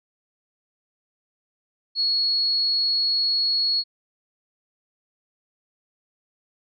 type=tone; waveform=sine; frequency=4343 Hz; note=C#8; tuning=36 cents flat; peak=-19 dBFS; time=1.95-3.84 s; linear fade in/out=50 ms; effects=none